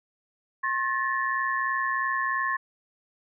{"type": "tone cluster", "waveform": "sine", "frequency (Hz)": [1073, 1744, 1867], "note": ["C6", "A6", "A#6"], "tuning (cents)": [43, -16, 2], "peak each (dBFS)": [-27, -28, -34], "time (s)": [0.63, 2.57], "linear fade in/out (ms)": 10, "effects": []}